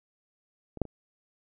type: clicks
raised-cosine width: 2 ms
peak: -27 / -12 / -30 dBFS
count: 3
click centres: 0.773 / 0.817 / 0.853 s
effects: none